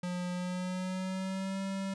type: tone with pitch glide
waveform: square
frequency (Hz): 178.8 to 193.86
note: F3 to G3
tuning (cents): +41 to -19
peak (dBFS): -34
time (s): 0.03-1.94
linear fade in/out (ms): 5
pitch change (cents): +140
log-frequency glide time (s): 0.32-1.6
effects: resampled to 22050 Hz